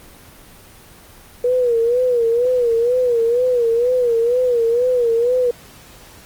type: tone with vibrato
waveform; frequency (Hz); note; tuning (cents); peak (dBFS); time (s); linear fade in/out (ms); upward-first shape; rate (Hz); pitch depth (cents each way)
sine; 481.4; B4; -44; -13; 1.44-5.51; 5; sine; 2.1; 91
effects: pink hiss -43 dBFS RMS until 6.25 s + Opus 24 kbps